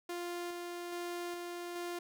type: tone with tremolo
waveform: sawtooth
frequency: 349.2 Hz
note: F4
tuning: in tune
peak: -34 dBFS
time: 0.09-1.99 s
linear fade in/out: 5 ms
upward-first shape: square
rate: 1.2 Hz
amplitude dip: 25%
effects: none